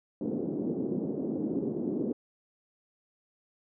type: band-pass noise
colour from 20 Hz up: pink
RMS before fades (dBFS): -32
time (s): 0.21-2.13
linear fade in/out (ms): 2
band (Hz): 200 to 400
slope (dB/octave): 24
effects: none